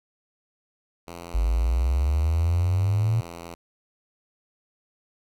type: tone with pitch glide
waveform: 5% pulse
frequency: 85.7 to 84.96 Hz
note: F2 to F2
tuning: -32 to -47 cents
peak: -26 dBFS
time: 1.07-3.55 s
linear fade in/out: 10 ms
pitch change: -15 cents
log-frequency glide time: 1.21-1.83 s
type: exponential sweep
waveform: sine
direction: up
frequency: 50.9 to 115.5 Hz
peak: -19 dBFS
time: 1.34-3.21 s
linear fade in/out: 10 ms
effects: none